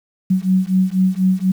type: beating tone pair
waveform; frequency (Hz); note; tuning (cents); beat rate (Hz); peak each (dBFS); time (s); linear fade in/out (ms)
sine; 185 / 189.1; F#3 / F#3; 0 / +38; 4.1; -16; 0.3-1.52; 10
effects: 7-bit